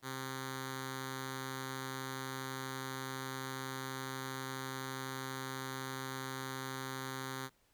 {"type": "tone with notch filter", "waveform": "5% pulse", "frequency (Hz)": 132.1, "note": "C3", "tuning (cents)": 17, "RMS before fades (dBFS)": -42, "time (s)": [0.02, 7.5], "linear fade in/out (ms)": 50, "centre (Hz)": 630, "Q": 1.3, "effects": ["pink hiss -72 dBFS RMS until 7.73 s"]}